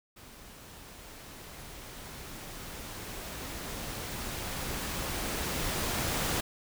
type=noise with level ramp; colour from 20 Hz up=pink; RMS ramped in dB=-51 to -30 dBFS; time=0.16-6.41 s; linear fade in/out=10 ms; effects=none